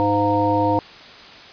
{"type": "harmonic tone with a mistuned harmonic", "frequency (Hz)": 102.8, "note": "G#2", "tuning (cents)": -17, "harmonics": [1, 3, 5, 7, 9], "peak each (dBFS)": [-25, -21, -22, -24, -20], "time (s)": [0, 0.79], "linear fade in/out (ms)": 0, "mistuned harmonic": 7, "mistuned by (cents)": -34, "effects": ["white hiss -41 dBFS RMS until 1.52 s", "resampled to 11025 Hz"]}